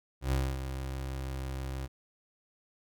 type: tone with ADSR envelope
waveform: 30% pulse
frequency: 66.2 Hz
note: C2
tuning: 21 cents sharp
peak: -23 dBFS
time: 0.21-1.88 s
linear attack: 110 ms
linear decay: 250 ms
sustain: -9 dB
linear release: 32 ms
effects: none